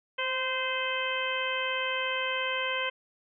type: harmonic tone with a mistuned harmonic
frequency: 517 Hz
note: C5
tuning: 21 cents flat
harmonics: 1 / 2 / 3 / 4 / 5 / 6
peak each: -35 / -35 / -35 / -35 / -35 / -35 dBFS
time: 0.18-2.9 s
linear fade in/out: 10 ms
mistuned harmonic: 1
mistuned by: +16 cents
effects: none